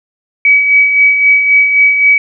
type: tone with tremolo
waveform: sine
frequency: 2275 Hz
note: C#7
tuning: 44 cents sharp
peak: -3 dBFS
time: 0.45-2.18 s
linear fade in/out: 2 ms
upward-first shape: sine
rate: 3.8 Hz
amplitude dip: 50%
effects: none